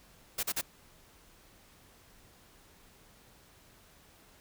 white noise bursts, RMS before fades -32 dBFS, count 3, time 0.38-0.614 s, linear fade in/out 10 ms, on 52 ms, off 39 ms, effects pink hiss -60 dBFS RMS until 4.4 s

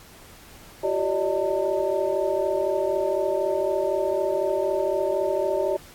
sine tone cluster, 350.1 / 383.8 / 575 / 619 / 901 Hz, F4 / G4 / D5 / D#5 / A5, +4 / -37 / -37 / -9 / +41 cents, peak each -33 / -26 / -26 / -26 / -33 dBFS, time 0.83-5.77 s, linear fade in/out 10 ms, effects pink hiss -48 dBFS RMS until 5.94 s + AAC 64 kbps

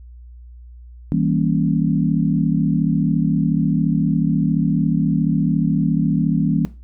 sine chord, E diminished seventh, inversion none, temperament equal with one note detuned, 161.8 / 196 / 233.1 / 277.2 Hz, E3 / G3 / Bb3 / Db4, -32 / 0 / 0 / 0 cents, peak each -19 / -22 / -21 / -22 dBFS, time 1.12-6.65 s, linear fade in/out 0 ms, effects noise-tail reverb RT60 0.3 s tail -17 dB re dry + added 60 Hz sine -37 dBFS peak until 6.83 s

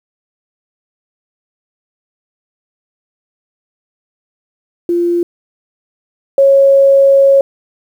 sine tone pair in turn, 346.1 / 549.4 Hz, F4 / C#5, -16 / -16 cents, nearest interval minor sixth, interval 800 cents, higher second, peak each -10 / -4 dBFS, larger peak second, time 4.89-5.23 / 6.38-7.41 s, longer second, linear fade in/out 2 ms, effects 7-bit

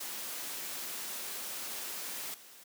white noise with level steps, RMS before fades -40 / -54 dBFS, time 0-2.64 s, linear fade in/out 10 ms, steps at 2.34 s, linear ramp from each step 2 ms, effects high-pass 200 Hz 12 dB/octave

